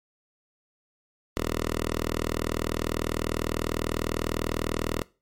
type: tone with notch filter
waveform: 5% pulse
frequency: 40.03 Hz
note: D#1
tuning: 50 cents sharp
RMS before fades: -29 dBFS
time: 1.37-5.02 s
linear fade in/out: 0 ms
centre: 150 Hz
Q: 1.1
effects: noise-tail reverb RT60 0.3 s tail -21 dB re dry + MP3 64 kbps